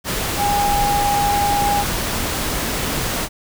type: tone in noise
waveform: sine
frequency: 815 Hz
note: G#5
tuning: 33 cents flat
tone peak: -16 dBFS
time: 0.37-1.85 s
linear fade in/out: 50 ms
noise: pink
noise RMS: -22 dBFS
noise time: 0.04-3.29 s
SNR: +3 dB
effects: none